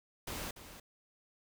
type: noise with echo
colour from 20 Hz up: pink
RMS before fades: -41 dBFS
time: 0.27-0.51 s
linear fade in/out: 5 ms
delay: 290 ms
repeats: 1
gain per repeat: -11 dB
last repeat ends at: 0.8 s
effects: none